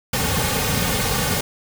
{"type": "noise with comb filter", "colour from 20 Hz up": "pink", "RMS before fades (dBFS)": -21, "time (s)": [0.13, 1.41], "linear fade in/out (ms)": 5, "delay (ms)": 3, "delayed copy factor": -0.75, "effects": []}